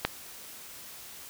click, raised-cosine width 0.3 ms, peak -8 dBFS, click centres 0.05 s, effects white hiss -46 dBFS RMS until 1.29 s

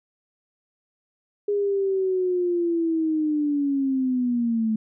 sine linear sweep, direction down, 411.9 to 216.4 Hz, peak -20 dBFS, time 1.48-4.76 s, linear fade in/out 5 ms, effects none

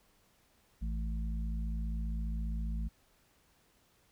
harmonic tone, 54.9 Hz, A1, 3 cents flat, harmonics 1 / 3 / 4, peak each -33 / -43 / -45 dBFS, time 0.81-2.89 s, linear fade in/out 20 ms, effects pink hiss -69 dBFS RMS until 4.11 s

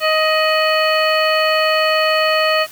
harmonic tone with a mistuned harmonic, 627 Hz, D#5, 13 cents sharp, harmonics 1 / 2 / 3 / 4 / 5 / 7, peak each -16 / -19 / -21 / -22 / -23 / -24 dBFS, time 0-2.67 s, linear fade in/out 50 ms, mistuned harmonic 5, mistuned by -80 cents, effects white hiss -39 dBFS RMS until 2.71 s

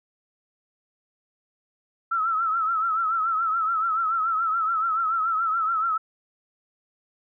sine tone with vibrato, 1318.5 Hz, E6, in tune, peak -21 dBFS, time 2.11-5.98 s, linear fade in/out 10 ms, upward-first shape triangle, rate 7 Hz, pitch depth 90 cents each way, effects none

